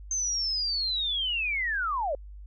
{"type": "linear sweep", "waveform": "sine", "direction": "down", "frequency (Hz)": [6310, 523.3], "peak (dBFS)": -26, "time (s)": [0.11, 2.15], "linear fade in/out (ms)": 2, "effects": ["added 50 Hz sine -41 dBFS peak until 2.46 s"]}